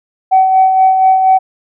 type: tone with tremolo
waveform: sine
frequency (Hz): 758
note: F#5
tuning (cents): +42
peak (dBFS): -3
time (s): 0.31-1.39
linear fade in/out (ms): 20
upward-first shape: sine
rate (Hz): 4.2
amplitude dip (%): 45
effects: tanh soft clip ceiling 0 dBFS